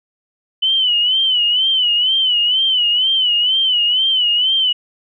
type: tone with vibrato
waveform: sine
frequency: 3002 Hz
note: F#7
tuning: 24 cents sharp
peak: -12 dBFS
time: 0.62-4.73 s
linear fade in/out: 10 ms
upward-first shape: sine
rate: 2.1 Hz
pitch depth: 94 cents each way
effects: none